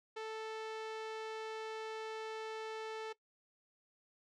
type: tone with low-pass filter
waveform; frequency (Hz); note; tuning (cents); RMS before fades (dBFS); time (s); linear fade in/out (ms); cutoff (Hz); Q
sawtooth; 440; A4; 0; -43; 0.16-3.13; 10; 4300; 0.79
effects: noise-tail reverb RT60 0.1 s tail -19 dB re dry

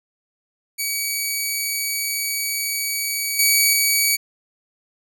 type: tone with level steps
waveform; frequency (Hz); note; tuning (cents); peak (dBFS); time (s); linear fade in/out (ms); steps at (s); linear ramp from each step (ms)
10% pulse; 2267; C#7; +38; -13 / -5 / -7; 0.78-4.17; 20; 3.39 / 3.73; 2
effects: none

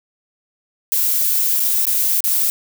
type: noise with dropouts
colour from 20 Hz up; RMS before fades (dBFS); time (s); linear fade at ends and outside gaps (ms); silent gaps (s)
violet; -17; 0.92-2.5; 0; 1.597-1.602 / 1.853-1.868 / 2.205-2.24
effects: none

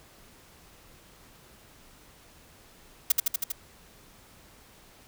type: noise with echo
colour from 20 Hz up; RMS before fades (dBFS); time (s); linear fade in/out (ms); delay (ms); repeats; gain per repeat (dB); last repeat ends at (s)
blue; -20; 3.1-3.12; 5; 80; 5; -2; 3.52
effects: pink hiss -55 dBFS RMS until 5.07 s

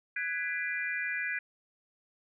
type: chord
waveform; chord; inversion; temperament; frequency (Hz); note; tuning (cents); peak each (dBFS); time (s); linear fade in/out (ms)
sine; G# half-diminished seventh; third; just; 1495.1 / 1661.2 / 1993.5 / 2392; F#6 / G#6 / B6 / D7; +18 / 0 / +16 / +31; -39 / -35 / -36 / -37; 0.16-1.39; 5
effects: none

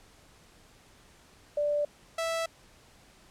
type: tone pair in turn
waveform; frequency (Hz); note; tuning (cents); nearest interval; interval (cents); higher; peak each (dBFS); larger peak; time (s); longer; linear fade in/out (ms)
sine / sawtooth; 587.3 / 658.1; D5 / E5; 0 / -3; major second; 197; second; -25; neither; 1.57-1.85 / 2.18-2.46; neither; 5
effects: pink hiss -58 dBFS RMS until 3.3 s + low-pass 10000 Hz 12 dB/octave

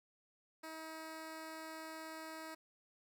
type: tone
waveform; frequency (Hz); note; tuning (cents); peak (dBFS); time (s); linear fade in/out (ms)
10% pulse; 318.8; D#4; +42; -38; 0.63-2.55; 10
effects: none

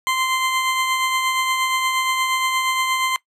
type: tone with tremolo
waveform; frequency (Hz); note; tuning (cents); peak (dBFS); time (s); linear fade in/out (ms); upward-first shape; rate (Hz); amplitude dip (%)
20% pulse; 1041; C6; -9; -12; 0.07-3.16; 0; triangle; 8.5; 40
effects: noise-tail reverb RT60 0.1 s tail -20 dB re dry + low-pass 12000 Hz 12 dB/octave

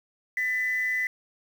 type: tone pair together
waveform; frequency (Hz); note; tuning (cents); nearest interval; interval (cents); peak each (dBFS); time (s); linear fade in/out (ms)
sine; 1783.9 / 2000; A6 / B6; +23 / +21; major second; 198; -32 / -24; 0.37-1.07; 2
effects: tanh soft clip ceiling -18 dBFS + 8-bit

